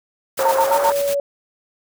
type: noise with tremolo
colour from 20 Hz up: white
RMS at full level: -28 dBFS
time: 0.37-1.15 s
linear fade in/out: 10 ms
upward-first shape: square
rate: 8.5 Hz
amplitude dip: 50%
type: band-pass noise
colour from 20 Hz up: white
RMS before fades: -25 dBFS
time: 0.39-0.92 s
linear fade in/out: 0 ms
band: 430 to 1300 Hz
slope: 24 dB/octave
type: tone with pitch glide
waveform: sine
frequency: 535 to 565.2 Hz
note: C5 to C#5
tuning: +38 to +34 cents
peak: -17 dBFS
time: 0.39-1.2 s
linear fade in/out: 2 ms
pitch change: +96 cents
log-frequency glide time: 0.62-0.78 s
type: tone bursts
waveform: sine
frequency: 910 Hz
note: A#5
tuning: 42 cents flat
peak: -14 dBFS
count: 4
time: 0.45-0.904 s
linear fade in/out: 5 ms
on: 64 ms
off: 66 ms
effects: none